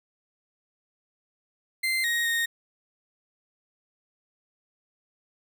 35% pulse tone with pitch steps, 2080 / 1877 / 1855 Hz, C7 / A#6 / A#6, -11 / +11 / -9 cents, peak -22 dBFS, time 1.83-2.46 s, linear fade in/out 10 ms, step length 210 ms, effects none

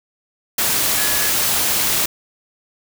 sine tone in noise, 1695 Hz, G#6, 35 cents sharp, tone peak -27 dBFS, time 0.97-1.3 s, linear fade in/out 5 ms, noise white, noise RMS -18 dBFS, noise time 0.58-2.06 s, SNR -12 dB, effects none

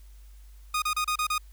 sawtooth tone bursts, 1237 Hz, D#6, 10 cents flat, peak -21 dBFS, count 6, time 0.74-1.381 s, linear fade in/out 5 ms, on 81 ms, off 31 ms, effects added 50 Hz sine -46 dBFS peak until 1.52 s + white hiss -63 dBFS RMS until 1.52 s

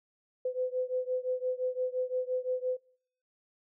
sine beating tone pair, 505 / 510.8 Hz, B4 / C5, +39 / -42 cents, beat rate 5.8 Hz, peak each -32 / -34 dBFS, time 0.45-2.77 s, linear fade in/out 5 ms, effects noise-tail reverb RT60 0.6 s tail -23 dB re dry

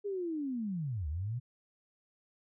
sine linear two-way sweep, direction down then up, 415.3 to 70 to 128 Hz, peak -33 dBFS, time 0.04-1.4 s, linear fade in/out 20 ms, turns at 1.08 s, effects none

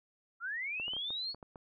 sine linear sweep, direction up, 1318.5 to 4461 Hz, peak -35 dBFS, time 0.4-1.35 s, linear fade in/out 50 ms
clicks, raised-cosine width 1 ms, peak -34 dBFS, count 8, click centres 0.799 / 0.881 / 0.935 / 0.966 / 1.105 / 1.346 / 1.428 / 1.558 s
effects none

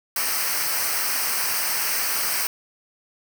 white noise with comb filter, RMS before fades -24 dBFS, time 0.16-2.47 s, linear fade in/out 2 ms, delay 0.28 ms, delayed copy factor -0.75, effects none

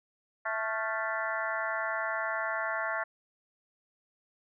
harmonic tone with a mistuned harmonic, 220 Hz, A3, in tune, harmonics 3 / 4 / 5 / 6 / 7 / 8 / 9, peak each -36 / -39 / -38 / -36 / -41 / -36 / -41 dBFS, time 0.45-3.04 s, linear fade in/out 10 ms, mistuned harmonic 6, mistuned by +90 cents, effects none

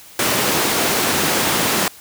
pink high-pass noise, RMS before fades -18 dBFS, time 0.19-1.88 s, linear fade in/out 2 ms, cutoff 200 Hz, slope 12 dB/octave, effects white hiss -42 dBFS RMS until 2 s

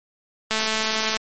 click train, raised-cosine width 0.2 ms, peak -6 dBFS, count 145, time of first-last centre 0.51-1.168 s, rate 219 Hz, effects MP3 32 kbps

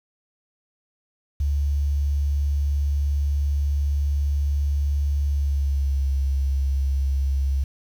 sine tone with pitch glide, 71.4 to 67.98 Hz, D2 to C#2, -48 to -33 cents, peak -19 dBFS, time 1.4-7.64 s, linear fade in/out 5 ms, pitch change -85 cents, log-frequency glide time 5.25-6.09 s, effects 8-bit

